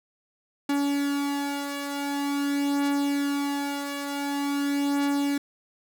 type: beating tone pair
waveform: 45% pulse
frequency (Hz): 283.2 / 283.66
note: C#4 / C#4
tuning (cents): +37 / +40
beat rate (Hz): 0.46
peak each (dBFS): -26 / -31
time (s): 0.69-5.38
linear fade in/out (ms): 5
effects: none